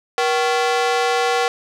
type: ring-modulated tone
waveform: sawtooth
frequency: 622.3 Hz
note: D#5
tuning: in tune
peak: -9 dBFS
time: 0.18-1.48 s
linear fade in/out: 0 ms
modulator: 145 Hz
effects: low-pass 6000 Hz 12 dB/octave + 8-bit